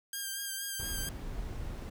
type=tone with vibrato; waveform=5% pulse; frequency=1597 Hz; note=G6; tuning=32 cents sharp; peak=-25 dBFS; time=0.13-1.09 s; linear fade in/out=2 ms; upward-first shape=sine; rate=4.3 Hz; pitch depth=27 cents each way
type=noise; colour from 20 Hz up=brown; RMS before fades=-39 dBFS; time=0.79-1.9 s; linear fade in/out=10 ms
effects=none